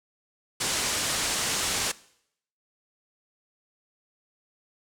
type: low-pass noise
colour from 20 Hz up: white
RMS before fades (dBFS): -28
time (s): 0.6-1.92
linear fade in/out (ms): 10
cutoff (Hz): 9000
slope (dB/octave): 24
effects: noise-tail reverb RT60 0.7 s tail -20 dB re dry